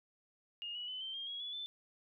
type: tone with pitch steps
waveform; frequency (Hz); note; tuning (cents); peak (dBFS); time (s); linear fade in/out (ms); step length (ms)
sine; 2844 / 2932 / 3024 / 3118 / 3214 / 3314 / 3417 / 3524; F7 / F#7 / F#7 / G7 / G7 / G#7 / G#7 / A7; +31 / -16 / +37 / -10 / +43 / -4 / +49 / +2; -40; 0.62-1.66; 0; 130
effects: none